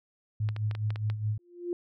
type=tone with tremolo; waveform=sine; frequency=106.8 Hz; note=G#2; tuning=49 cents sharp; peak=-25 dBFS; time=0.4-1.38 s; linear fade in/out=5 ms; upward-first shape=sine; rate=4.8 Hz; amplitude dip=65%
type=clicks; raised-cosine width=0.3 ms; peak=-24 dBFS; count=7; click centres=0.489 / 0.564 / 0.712 / 0.751 / 0.905 / 0.959 / 1.1 s
type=tone with exponential growth; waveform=sine; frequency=350 Hz; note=F4; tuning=4 cents sharp; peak=-26 dBFS; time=1.39-1.73 s; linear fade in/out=1 ms; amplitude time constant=72 ms
effects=none